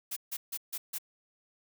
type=noise bursts; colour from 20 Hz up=blue; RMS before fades=-36 dBFS; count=5; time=0.11-0.985 s; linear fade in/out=10 ms; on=55 ms; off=150 ms; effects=none